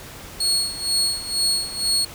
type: tone with tremolo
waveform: 30% pulse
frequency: 4335 Hz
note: C#8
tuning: 39 cents flat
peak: -14 dBFS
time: 0.4-2.05 s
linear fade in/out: 5 ms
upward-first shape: sine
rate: 2.1 Hz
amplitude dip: 80%
effects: pink hiss -39 dBFS RMS until 2.14 s